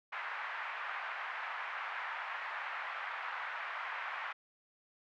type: band-pass noise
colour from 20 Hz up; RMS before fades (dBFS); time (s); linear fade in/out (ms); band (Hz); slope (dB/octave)
white; -41; 0.12-4.33; 10; 820 to 2000; 24
effects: none